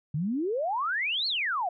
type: exponential two-way sweep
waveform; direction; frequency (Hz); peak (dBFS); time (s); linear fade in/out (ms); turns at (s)
sine; up then down; 138.59 to 4461 to 667; -26; 0.14-1.69; 5; 1.27
effects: none